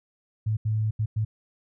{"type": "tone bursts at uneven times", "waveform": "sine", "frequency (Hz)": 108.6, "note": "A2", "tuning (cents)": -22, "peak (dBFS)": -22, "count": 4, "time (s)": [[0.46, 0.57], [0.65, 0.91], [0.99, 1.06], [1.16, 1.25]], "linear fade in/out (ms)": 10, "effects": []}